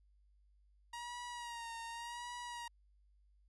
sawtooth tone with vibrato, 945 Hz, A#5, 23 cents sharp, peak -40 dBFS, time 0.93-2.68 s, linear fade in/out 5 ms, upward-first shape sine, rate 0.88 Hz, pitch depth 46 cents each way, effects added 50 Hz sine -66 dBFS peak until 3.48 s + resampled to 24000 Hz

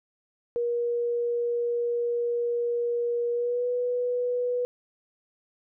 sine tone with pitch glide, 476.1 to 491.2 Hz, A#4 to B4, +37 to -9 cents, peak -24 dBFS, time 0.56-4.65 s, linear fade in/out 0 ms, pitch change +54 cents, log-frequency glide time 3.32-3.67 s, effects none

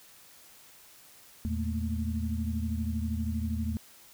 sine tone cluster, 81.1 / 114.1 / 217.1 / 229.6 Hz, E2 / A#2 / A3 / A#3, -28 / -37 / -23 / -26 cents, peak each -31 / -40 / -34 / -37 dBFS, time 1.45-3.77 s, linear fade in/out 0 ms, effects white hiss -55 dBFS RMS until 4.13 s

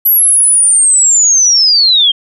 sine linear sweep, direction down, 11840 to 3136 Hz, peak -5 dBFS, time 0.05-2.12 s, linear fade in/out 10 ms, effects none

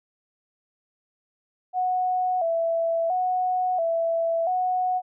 sine tone with vibrato, 698.5 Hz, F5, in tune, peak -21 dBFS, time 1.73-5.02 s, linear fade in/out 50 ms, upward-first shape square, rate 0.73 Hz, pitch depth 88 cents each way, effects none

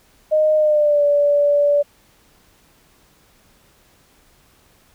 sine tone with pitch glide, 617 to 579 Hz, D#5 to D5, -15 to -25 cents, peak -12 dBFS, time 0.31-1.83 s, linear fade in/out 20 ms, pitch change -110 cents, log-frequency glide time 0.56-1.04 s, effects pink hiss -55 dBFS RMS until 4.94 s

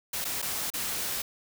white noise with dropouts, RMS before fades -32 dBFS, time 0.13-1.22 s, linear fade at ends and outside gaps 5 ms, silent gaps 0.245-0.25 / 0.418-0.424 / 0.703-0.737 s, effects none

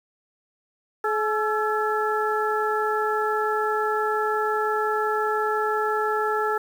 harmonic tone with a mistuned harmonic, 427.3 Hz, G#4, 49 cents sharp, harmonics 1 / 2 / 3 / 4, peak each -25 / -27 / -26 / -31 dBFS, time 1.04-6.58 s, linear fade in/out 5 ms, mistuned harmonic 3, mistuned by +73 cents, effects 8-bit

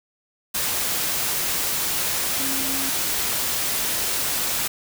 sine tone in noise, 269.5 Hz, C#4, 49 cents flat, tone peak -31 dBFS, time 2.39-2.9 s, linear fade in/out 10 ms, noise white, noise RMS -24 dBFS, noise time 0.54-4.68 s, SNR -10 dB, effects none

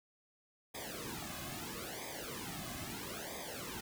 pink noise with flanger, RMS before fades -44 dBFS, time 0.74-3.81 s, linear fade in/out 10 ms, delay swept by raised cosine 0.7 to 2.2 ms, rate 0.76 Hz, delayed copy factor -1, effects none

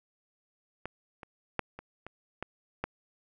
clicks, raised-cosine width 0.5 ms, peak -21 / -29 / -13 / -27 / -27 / -20 / -16 dBFS, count 7, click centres 0.856 / 1.232 / 1.593 / 1.79 / 2.066 / 2.426 / 2.84 s, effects none

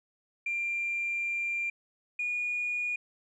sine tone pair in turn, 2380 / 2444 Hz, D7 / D#7, +22 / -32 cents, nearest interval unison, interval 46 cents, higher second, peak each -28 dBFS, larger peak neither, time 0.46-1.7 / 2.19-2.96 s, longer first, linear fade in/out 5 ms, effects tanh soft clip ceiling -24 dBFS

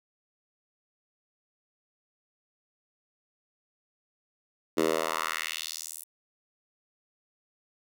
10% pulse tone with high-pass filter sweep, 80 Hz, D#2, 49 cents sharp, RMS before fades -31 dBFS, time 4.77-6.04 s, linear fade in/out 10 ms, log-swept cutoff 320 to 11000 Hz, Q 1.9, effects none

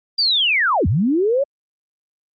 sine linear two-way sweep, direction down then up, 4820 to 73.8 to 576 Hz, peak -14 dBFS, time 0.18-1.44 s, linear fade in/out 10 ms, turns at 0.87 s, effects Opus 48 kbps

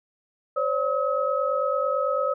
sine tone cluster, 524 / 573 / 1279 Hz, C5 / D5 / D#6, +2 / -43 / +47 cents, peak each -26 dBFS, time 0.56-2.34 s, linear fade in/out 10 ms, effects none

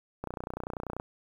click train, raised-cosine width 1 ms, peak -21 dBFS, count 24, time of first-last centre 0.24-0.999 s, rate 30.3 Hz, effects 9-bit

